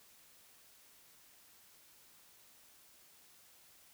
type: silence
effects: white hiss -63 dBFS RMS until 3.93 s